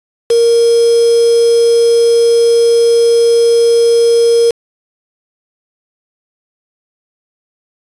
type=tone with quantisation; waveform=sine; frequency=466.2 Hz; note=A#4; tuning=in tune; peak=-6 dBFS; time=0.3-4.51 s; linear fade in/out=5 ms; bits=3; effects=resampled to 24000 Hz